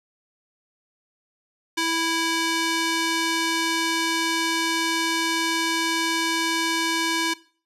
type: tone with band-pass filter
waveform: square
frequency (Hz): 329.1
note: E4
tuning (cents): -3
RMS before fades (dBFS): -24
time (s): 1.77-7.34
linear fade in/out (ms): 10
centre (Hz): 3800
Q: 0.53
effects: noise-tail reverb RT60 0.4 s tail -18 dB re dry + resampled to 32000 Hz